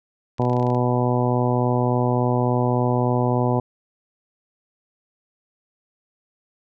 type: clicks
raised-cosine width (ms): 0.2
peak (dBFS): -26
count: 11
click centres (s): 0.383 / 0.42 / 0.451 / 0.498 / 0.532 / 0.567 / 0.598 / 0.628 / 0.668 / 0.702 / 0.748
type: harmonic tone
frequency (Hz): 123.47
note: B2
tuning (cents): 0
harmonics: 1 / 2 / 3 / 4 / 5 / 6 / 7 / 8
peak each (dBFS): -21 / -24 / -26 / -27 / -28 / -29 / -29 / -30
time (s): 0.39-3.6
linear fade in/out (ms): 5
effects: none